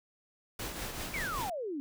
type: noise with tremolo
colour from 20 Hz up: pink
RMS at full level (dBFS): -37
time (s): 0.59-1.5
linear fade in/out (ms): 5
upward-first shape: triangle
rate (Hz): 5.2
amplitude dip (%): 50
type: exponential sweep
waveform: sine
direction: down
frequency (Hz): 2349 to 268.2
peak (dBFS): -34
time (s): 1.14-1.8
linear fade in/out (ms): 0
effects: none